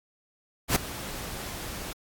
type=noise with ADSR envelope; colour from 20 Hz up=pink; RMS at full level=-20 dBFS; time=0.68-1.93 s; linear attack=77 ms; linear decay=9 ms; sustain=-17 dB; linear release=4 ms; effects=AAC 64 kbps